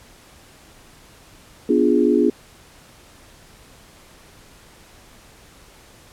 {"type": "chord", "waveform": "sine", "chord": "B diminished seventh", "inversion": "none", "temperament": "equal", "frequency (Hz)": [246.9, 293.7, 349.2, 415.3], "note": ["B3", "D4", "F4", "Ab4"], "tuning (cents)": [0, 0, 0, 0], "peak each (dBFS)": -19, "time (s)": [1.69, 2.3], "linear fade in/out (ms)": 5, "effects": ["pink hiss -48 dBFS RMS until 6.12 s", "low-pass 12000 Hz 12 dB/octave"]}